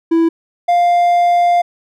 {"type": "tone pair in turn", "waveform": "triangle", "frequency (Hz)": [330.3, 699.9], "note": ["E4", "F5"], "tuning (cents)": [4, 4], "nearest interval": "octave + minor second", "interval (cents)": 1300, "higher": "second", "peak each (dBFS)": -7, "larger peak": "neither", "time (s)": [[0.11, 0.29], [0.68, 1.62]], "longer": "second", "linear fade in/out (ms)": 10, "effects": []}